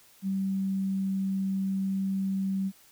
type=tone; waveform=sine; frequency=192.9 Hz; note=G3; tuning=28 cents flat; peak=-26 dBFS; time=0.22-2.72 s; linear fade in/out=50 ms; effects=white hiss -58 dBFS RMS until 2.91 s